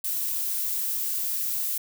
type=noise; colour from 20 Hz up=violet; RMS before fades=-28 dBFS; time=0.04-1.78 s; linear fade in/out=5 ms; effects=none